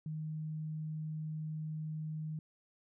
sine tone, 155.56 Hz, D#3, in tune, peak -37 dBFS, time 0.06-2.39 s, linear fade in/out 2 ms, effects none

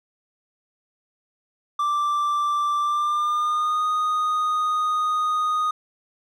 triangle tone with pitch glide, 1174.7 to 1239.5 Hz, D6 to D#6, 0 to -7 cents, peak -18 dBFS, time 1.79-5.71 s, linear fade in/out 5 ms, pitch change +93 cents, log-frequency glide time 2.8-3.87 s, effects none

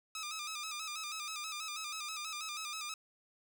10% pulse tone with vibrato, 1244.5 Hz, D#6, in tune, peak -31 dBFS, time 0.15-2.94 s, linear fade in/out 2 ms, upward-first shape square, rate 6.2 Hz, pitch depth 62 cents each way, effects none

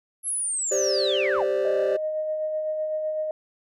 sine linear sweep, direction down, 11270 to 298.2 Hz, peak -24 dBFS, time 0.23-1.47 s, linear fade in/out 50 ms
triangle chord, G suspended fourth, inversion none, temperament just, 392 / 522.7 / 588 Hz, G4 / C5 / D5, 0 / -2 / +2 cents, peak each -23 dBFS, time 0.71-1.97 s, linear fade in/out 10 ms
sine tone with tremolo, 620 Hz, D#5, 6 cents flat, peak -23 dBFS, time 1.65-3.31 s, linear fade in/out 2 ms, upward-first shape sine, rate 7.9 Hz, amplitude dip 30%
effects tanh soft clip ceiling -14 dBFS

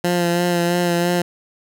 15% pulse tone with vibrato, 174.2 Hz, F3, 4 cents flat, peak -10 dBFS, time 0.04-1.22 s, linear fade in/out 5 ms, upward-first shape sine, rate 3 Hz, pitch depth 24 cents each way, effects none

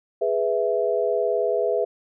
sine chord, E major, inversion first, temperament equal, 415.3 / 493.9 / 659.3 Hz, G#4 / B4 / E5, 0 / 0 / 0 cents, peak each -24 dBFS, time 0.21-1.85 s, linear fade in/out 10 ms, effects none

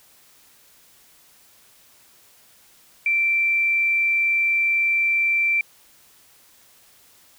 sine tone, 2346 Hz, D7, 2 cents flat, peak -17 dBFS, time 3.06-5.61 s, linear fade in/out 2 ms, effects white hiss -54 dBFS RMS until 7.38 s

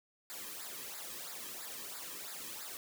white noise with flanger, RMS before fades -45 dBFS, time 0.3-2.77 s, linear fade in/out 0 ms, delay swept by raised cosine 0.33 to 1.43 ms, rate 3 Hz, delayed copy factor -0.75, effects none

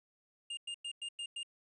square tone bursts, 2820 Hz, F7, 16 cents sharp, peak -39 dBFS, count 6, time 0.5-1.432 s, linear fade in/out 5 ms, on 72 ms, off 100 ms, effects resampled to 22050 Hz + 12-bit

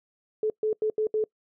sine tone bursts at uneven times, 431.9 Hz, A4, 32 cents flat, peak -22 dBFS, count 5, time 0.43-0.5 / 0.63-0.73 / 0.82-0.9 / 0.98-1.07 / 1.14-1.24 s, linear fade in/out 2 ms, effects noise-tail reverb RT60 0.1 s tail -25 dB re dry

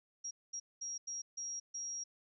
sine tone bursts at uneven times, 5650 Hz, F8, 19 cents sharp, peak -39 dBFS, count 6, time 0.24-0.31 / 0.53-0.6 / 0.81-0.98 / 1.07-1.22 / 1.37-1.6 / 1.74-2.04 s, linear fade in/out 10 ms, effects none

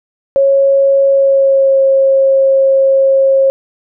sine tone with pitch glide, 549 to 539.9 Hz, C#5 to C#5, -17 to -46 cents, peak -6 dBFS, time 0.36-3.5 s, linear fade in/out 0 ms, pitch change -29 cents, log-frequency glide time 1.09-1.81 s, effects none

